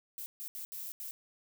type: noise bursts at uneven times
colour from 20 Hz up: violet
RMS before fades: -42 dBFS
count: 5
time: 0.18-0.26 / 0.4-0.48 / 0.55-0.65 / 0.72-0.92 / 1-1.11 s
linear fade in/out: 0 ms
effects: none